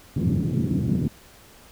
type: band-pass noise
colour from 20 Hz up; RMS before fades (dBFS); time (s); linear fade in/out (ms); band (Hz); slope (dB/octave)
pink; -23; 0.16-1.08; 5; 100 to 280; 24
effects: pink hiss -50 dBFS RMS until 1.71 s